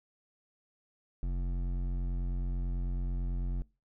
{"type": "tone with hard clipping", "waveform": "triangle", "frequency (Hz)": 44.56, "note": "F1", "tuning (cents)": 36, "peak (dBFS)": -32, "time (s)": [1.23, 3.62], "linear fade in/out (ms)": 0, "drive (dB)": 15, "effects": ["noise-tail reverb RT60 0.3 s tail -24 dB re dry"]}